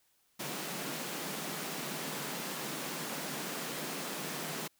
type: high-pass noise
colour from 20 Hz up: pink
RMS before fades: -39 dBFS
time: 0.39-4.68 s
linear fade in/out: 10 ms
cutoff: 140 Hz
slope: 96 dB/octave
effects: white hiss -72 dBFS RMS until 4.79 s